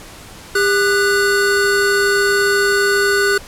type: tone pair together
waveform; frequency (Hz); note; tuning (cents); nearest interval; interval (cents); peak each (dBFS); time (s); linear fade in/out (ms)
square; 400.7 / 1480; G4 / F#6; +38 / 0; octave + major seventh; 2262; -16; 0.55-3.38; 5
effects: pink hiss -37 dBFS RMS until 3.47 s + low-pass 12000 Hz 12 dB/octave